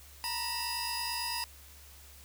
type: tone cluster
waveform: sawtooth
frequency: 925 / 974 / 2682 / 4952 Hz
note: A#5 / B5 / E7 / D#8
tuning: -14 / -24 / +29 / -9 cents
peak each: -36 / -36 / -39 / -33 dBFS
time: 0.24-1.44 s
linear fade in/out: 0 ms
effects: added 70 Hz sine -54 dBFS peak until 2.24 s + white hiss -55 dBFS RMS until 2.24 s